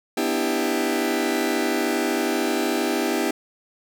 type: chord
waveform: sawtooth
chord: E minor seventh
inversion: second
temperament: just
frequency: 247.2 / 296.7 / 329.6 / 395.6 Hz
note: B3 / D4 / E4 / G4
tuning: +2 / +18 / 0 / +16 cents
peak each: -23 / -23 / -22 / -22 dBFS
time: 0.17-3.31 s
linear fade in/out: 5 ms
effects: none